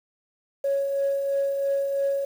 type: tone with tremolo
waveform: sine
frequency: 554.4 Hz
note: C#5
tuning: in tune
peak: -19 dBFS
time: 0.64-2.25 s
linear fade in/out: 5 ms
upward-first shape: triangle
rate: 3 Hz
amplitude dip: 45%
effects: tanh soft clip ceiling -17 dBFS + 8-bit